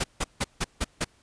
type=noise bursts; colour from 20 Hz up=pink; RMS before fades=-26 dBFS; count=6; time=0-1.046 s; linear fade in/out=10 ms; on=41 ms; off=160 ms; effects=pink hiss -62 dBFS RMS until 1.22 s + resampled to 22050 Hz